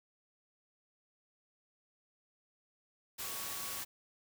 sine tone in noise, 1121 Hz, C#6, 19 cents sharp, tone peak -51 dBFS, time 3.22-3.82 s, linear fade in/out 20 ms, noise white, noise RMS -41 dBFS, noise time 3.18-3.85 s, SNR -13 dB, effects none

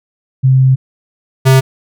sine / square tone pair in turn, 131.4 / 132.31 Hz, C3 / C3, +8 / +20 cents, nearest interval unison, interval 12 cents, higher second, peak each -5 dBFS, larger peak neither, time 0.43-0.76 / 1.45-1.61 s, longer first, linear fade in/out 20 ms, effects none

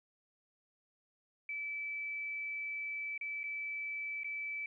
sine tone with dropouts, 2310 Hz, D7, 29 cents flat, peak -37 dBFS, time 1.49-4.66 s, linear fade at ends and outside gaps 2 ms, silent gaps 3.178-3.211 / 3.433-3.439 / 4.234-4.244 s, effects 13-bit

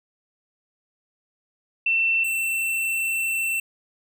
sine / square tone pair in turn, 2687 / 2687 Hz, E7 / E7, +33 / +33 cents, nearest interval unison, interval 0 cents, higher neither, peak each -18 / -23 dBFS, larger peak first, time 1.86-2.24 / 2.24-3.6 s, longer second, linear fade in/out 5 ms, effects none

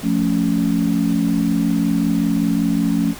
sine chord, F augmented, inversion none, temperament equal with one note detuned, 174.61 / 220 / 279.6 Hz, F3 / A3 / C#4, 0 / 0 / +15 cents, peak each -20 / -19 / -19 dBFS, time 0.02-3.15 s, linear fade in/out 50 ms, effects pink hiss -35 dBFS RMS until 3.19 s

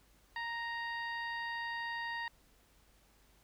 harmonic tone, 932.3 Hz, A#5, in tune, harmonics 1 / 2 / 3 / 4 / 5, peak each -41 / -39 / -51 / -52 / -53 dBFS, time 0.36-2.28 s, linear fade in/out 2 ms, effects added 50 Hz sine -68 dBFS peak until 3.43 s + pink hiss -68 dBFS RMS until 3.43 s

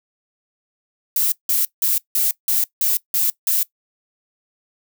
violet noise bursts, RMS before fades -18 dBFS, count 8, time 1.16-3.63 s, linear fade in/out 2 ms, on 160 ms, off 170 ms, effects noise-tail reverb RT60 0.1 s tail -20 dB re dry

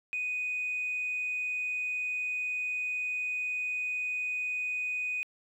sine tone, 2489 Hz, D#7, in tune, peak -29 dBFS, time 0.13-5.23 s, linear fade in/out 0 ms, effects tanh soft clip ceiling -26 dBFS + 11-bit

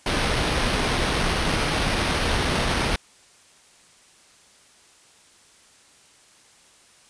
pink noise with sample-and-hold, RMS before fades -23 dBFS, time 0.06-2.96 s, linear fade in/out 2 ms, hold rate 7350 Hz, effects white hiss -54 dBFS RMS until 7.09 s + resampled to 22050 Hz

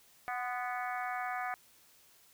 harmonic tone with a mistuned harmonic, 246.9 Hz, B3, in tune, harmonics 3 / 4 / 5 / 6 / 7 / 8 / 9, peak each -37 / -48 / -41 / -44 / -44 / -48 / -46 dBFS, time 0.28-1.54 s, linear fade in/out 0 ms, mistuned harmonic 4, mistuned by +44 cents, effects white hiss -63 dBFS RMS until 2.33 s

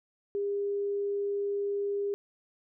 sine tone, 403.5 Hz, G#4, 50 cents flat, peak -28 dBFS, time 0.35-2.14 s, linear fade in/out 0 ms, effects none

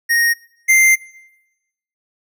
square tone pair in turn, 1864.7 / 2090 Hz, A#6 / C7, 0 / -2 cents, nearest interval major second, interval 198 cents, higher second, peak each -13 / -9 dBFS, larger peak second, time 0.09-0.34 / 0.68-0.96 s, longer second, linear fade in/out 20 ms, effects noise-tail reverb RT60 1.0 s tail -23 dB re dry

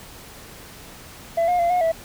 sine tone with pitch steps, 671 / 713 / 687 / 720 / 655 Hz, E5 / F5 / F5 / F#5 / E5, +31 / +36 / -29 / -47 / -11 cents, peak -14 dBFS, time 1.37-1.92 s, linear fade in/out 10 ms, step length 110 ms, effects tanh soft clip ceiling -16 dBFS + pink hiss -42 dBFS RMS until 2.04 s

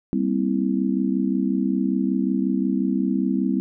sine chord, C dominant seventh, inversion second, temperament just, 196.22 / 235.5 / 261.6 / 327 Hz, G3 / Bb3 / C4 / E4, +2 / +18 / 0 / -14 cents, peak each -23 / -28 / -23 / -27 dBFS, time 0.13-3.6 s, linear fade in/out 0 ms, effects none

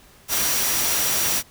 sine tone in noise, 5780 Hz, F#8, 41 cents flat, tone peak -28 dBFS, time 0.28-1.43 s, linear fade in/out 50 ms, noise white, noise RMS -22 dBFS, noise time 0.28-1.43 s, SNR -9 dB, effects pink hiss -51 dBFS RMS until 1.5 s

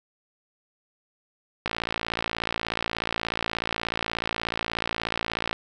click train, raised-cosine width 0.3 ms, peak -10 dBFS, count 220, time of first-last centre 1.66-5.529 s, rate 56.6 Hz, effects none

